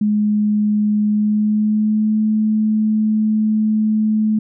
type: tone with pitch glide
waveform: sine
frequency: 210 to 215.7 Hz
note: G#3 to A3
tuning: +19 to -34 cents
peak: -13 dBFS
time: 0.01-4.39 s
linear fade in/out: 5 ms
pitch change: +47 cents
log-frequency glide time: 1.09-2.2 s
effects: none